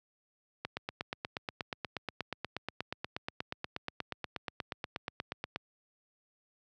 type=click train; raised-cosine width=0.3 ms; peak=-19 dBFS; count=42; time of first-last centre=0.65-5.56 s; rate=8.35 Hz; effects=high-pass 80 Hz 12 dB/octave